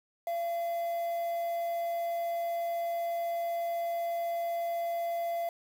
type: tone with quantisation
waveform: triangle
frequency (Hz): 682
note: F5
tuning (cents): -41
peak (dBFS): -28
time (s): 0.27-5.49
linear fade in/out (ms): 2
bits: 8
effects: none